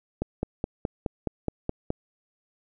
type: click train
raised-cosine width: 2 ms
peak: -13 dBFS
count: 9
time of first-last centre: 0.22-1.904 s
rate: 4.75 Hz
effects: none